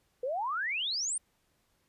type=exponential sweep; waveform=sine; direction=up; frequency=479 to 9397 Hz; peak=-30 dBFS; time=0.23-1.18 s; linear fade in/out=5 ms; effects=pink hiss -73 dBFS RMS until 1.88 s + resampled to 32000 Hz